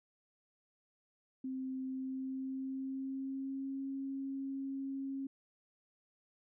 sine tone with pitch glide, 261.6 to 271.3 Hz, C4 to C#4, 0 to -37 cents, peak -37 dBFS, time 1.44-5.27 s, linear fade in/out 5 ms, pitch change +63 cents, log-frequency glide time 1.85-3.85 s, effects none

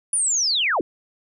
sine linear sweep, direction down, 9820 to 249.8 Hz, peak -18 dBFS, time 0.13-0.81 s, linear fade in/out 2 ms, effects none

